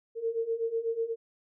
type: beating tone pair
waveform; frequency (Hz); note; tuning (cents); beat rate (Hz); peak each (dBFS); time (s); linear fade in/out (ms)
sine; 451.7 / 459.8; A4 / A#4; +45 / -24; 8.1; -33 / -30; 0.15-1.16; 50
effects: none